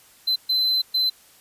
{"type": "tone bursts at uneven times", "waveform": "triangle", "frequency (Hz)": 4058, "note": "B7", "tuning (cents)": 46, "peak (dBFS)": -17, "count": 3, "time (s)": [[0.27, 0.36], [0.49, 0.82], [0.94, 1.1]], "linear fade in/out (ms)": 10, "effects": ["white hiss -53 dBFS RMS until 1.4 s", "resampled to 32000 Hz"]}